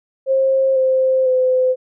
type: tone with pitch steps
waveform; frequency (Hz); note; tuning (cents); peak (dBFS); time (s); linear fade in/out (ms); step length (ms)
sine; 533 / 522.3 / 511.9; C5 / C5 / C5; +32 / -3 / -38; -12; 0.26-1.76; 50; 500
effects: none